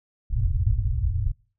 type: low-pass noise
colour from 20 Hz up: white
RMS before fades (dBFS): -23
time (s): 0.3-1.32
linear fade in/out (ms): 10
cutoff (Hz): 120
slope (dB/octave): 96
effects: noise-tail reverb RT60 0.4 s tail -23 dB re dry